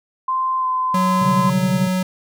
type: tone with pitch glide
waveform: sine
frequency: 1041 to 1026.7 Hz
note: C6 to C6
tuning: -9 to -33 cents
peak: -17 dBFS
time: 0.28-1.5 s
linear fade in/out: 5 ms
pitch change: -24 cents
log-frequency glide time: 0.58-0.67 s
type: tone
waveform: square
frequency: 185 Hz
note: F#3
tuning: in tune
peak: -18 dBFS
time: 0.94-2.03 s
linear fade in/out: 5 ms
type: chord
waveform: triangle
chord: C suspended second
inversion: none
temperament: just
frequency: 130.81 / 147.16 / 196.22 Hz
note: C3 / D3 / G3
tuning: 0 / +4 / +2 cents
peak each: -22 dBFS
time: 1.21-1.88 s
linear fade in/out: 10 ms
effects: none